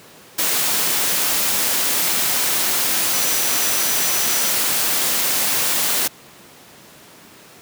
sine tone in noise, 5920 Hz, F#8, in tune, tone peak -27 dBFS, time 3.13-4.51 s, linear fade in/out 10 ms, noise white, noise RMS -19 dBFS, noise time 0.38-6.08 s, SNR -11 dB, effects pink hiss -44 dBFS RMS until 7.61 s + high-pass 150 Hz 12 dB/octave

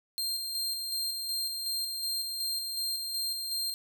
sawtooth tone with tremolo, 4186 Hz, C8, in tune, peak -27 dBFS, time 0.18-3.74 s, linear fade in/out 0 ms, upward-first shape square, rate 2.7 Hz, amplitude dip 35%, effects none

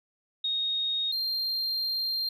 sine / triangle tone pair in turn, 3729 / 4186 Hz, A#7 / C8, 0 / 0 cents, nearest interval major second, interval 200 cents, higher second, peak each -26 dBFS, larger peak neither, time 0.44-1.12 / 1.12-2.29 s, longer second, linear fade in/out 5 ms, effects none

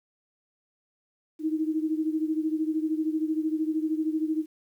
sine beating tone pair, 311.1 / 324.1 Hz, D#4 / E4, 0 / -29 cents, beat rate 13 Hz, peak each -26 / -30 dBFS, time 1.39-4.46 s, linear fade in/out 50 ms, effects 10-bit

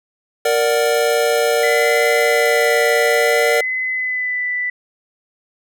square chord, Bb augmented, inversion none, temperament equal, 466.2 / 587.3 / 740 Hz, Bb4 / D5 / F#5, 0 / 0 / 0 cents, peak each -17 / -19 / -23 dBFS, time 0.45-3.61 s, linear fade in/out 5 ms
sine tone with vibrato, 2006 Hz, B6, 26 cents sharp, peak -18 dBFS, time 1.63-4.7 s, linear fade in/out 5 ms, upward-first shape sine, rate 0.59 Hz, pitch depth 21 cents each way
effects none

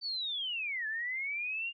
sine linear two-way sweep, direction down then up, 4592 to 1705 to 2825 Hz, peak -33 dBFS, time 0.01-1.73 s, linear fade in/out 50 ms, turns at 0.87 s, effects none

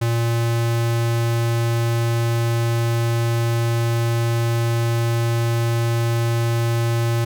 square tone, 116.54 Hz, A#2, in tune, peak -18 dBFS, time 0.01-7.25 s, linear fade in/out 10 ms, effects none

